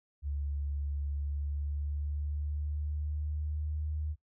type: tone with pitch glide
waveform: sine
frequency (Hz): 71.5 to 76.19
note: D2 to D#2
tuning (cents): -46 to -36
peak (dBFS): -32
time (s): 0.22-4.16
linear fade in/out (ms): 50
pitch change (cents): +110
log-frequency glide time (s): 1.1-3.87
effects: noise-tail reverb RT60 0.1 s tail -19 dB re dry